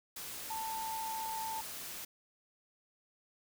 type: tone in noise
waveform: sine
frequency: 890 Hz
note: A5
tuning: 20 cents sharp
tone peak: -37 dBFS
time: 0.5-1.61 s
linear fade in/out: 5 ms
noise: white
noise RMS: -44 dBFS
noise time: 0.16-2.05 s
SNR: +4 dB
effects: none